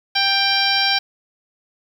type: harmonic tone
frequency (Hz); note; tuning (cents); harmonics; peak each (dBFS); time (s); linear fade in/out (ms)
788; G5; +9; 1 / 2 / 3 / 4 / 5 / 6 / 7; -23 / -23 / -23 / -23 / -23 / -23 / -23; 0.15-0.99; 10
effects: 7-bit